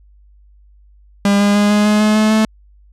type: tone with pitch steps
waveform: 45% pulse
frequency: 201.2 / 203.5 / 205.9 / 208.3 / 210.7 / 213.2 / 215.6 / 218.1 Hz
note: G3 / G#3 / G#3 / G#3 / G#3 / G#3 / A3 / A3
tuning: +45 / -35 / -15 / +5 / +25 / +46 / -35 / -15 cents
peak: -10 dBFS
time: 1.25-2.45 s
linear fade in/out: 2 ms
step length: 150 ms
effects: added 50 Hz sine -44 dBFS peak until 2.92 s + low-pass 9000 Hz 12 dB/octave